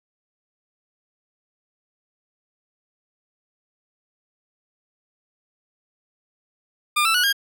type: tone with pitch steps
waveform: 20% pulse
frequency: 1204 / 1328.2 / 1465.3 / 1616.5 Hz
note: D6 / E6 / F#6 / G#6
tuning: +43 / +13 / -17 / -47 cents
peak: -12 dBFS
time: 6.96-7.328 s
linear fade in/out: 10 ms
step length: 92 ms
effects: none